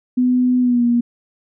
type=tone with pitch glide; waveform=sine; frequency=250.3 to 238.6 Hz; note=B3 to A#3; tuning=+23 to +41 cents; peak=-12 dBFS; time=0.17-1.01 s; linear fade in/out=10 ms; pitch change=-82 cents; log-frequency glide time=0.6-0.84 s; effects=none